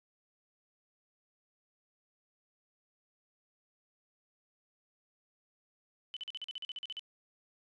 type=tone bursts; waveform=sine; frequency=3011 Hz; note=F#7; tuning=30 cents sharp; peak=-38 dBFS; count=13; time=6.14-6.994 s; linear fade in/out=0 ms; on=26 ms; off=43 ms; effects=resampled to 22050 Hz